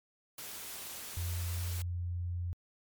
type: noise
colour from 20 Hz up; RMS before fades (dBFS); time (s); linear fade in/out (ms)
white; -44; 0.38-1.82; 2
type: tone with pitch glide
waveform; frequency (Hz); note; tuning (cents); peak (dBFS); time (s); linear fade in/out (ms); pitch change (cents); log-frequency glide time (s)
sine; 86.9 to 87.71; F2 to F2; -8 to +8; -33; 1.17-2.53; 0; +16; 1.55-1.62
effects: MP3 96 kbps